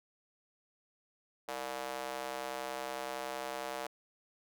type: tone with high-pass filter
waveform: square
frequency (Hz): 65.41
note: C2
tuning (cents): 0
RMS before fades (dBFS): -40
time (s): 1.48-3.87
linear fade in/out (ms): 5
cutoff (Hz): 620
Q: 1.7
effects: none